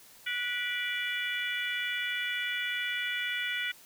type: harmonic tone with a mistuned harmonic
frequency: 489.5 Hz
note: B4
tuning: 15 cents flat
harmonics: 3 / 4 / 5 / 6 / 7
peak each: -36 / -35 / -36 / -38 / -40 dBFS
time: 0.26-3.72 s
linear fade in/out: 10 ms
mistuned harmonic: 5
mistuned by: -73 cents
effects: white hiss -55 dBFS RMS until 3.85 s